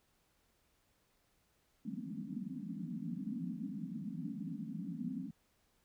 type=band-pass noise; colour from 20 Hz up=pink; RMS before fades=-42 dBFS; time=1.85-5.31 s; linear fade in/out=5 ms; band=160 to 280 Hz; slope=96 dB/octave; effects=pink hiss -75 dBFS RMS until 5.84 s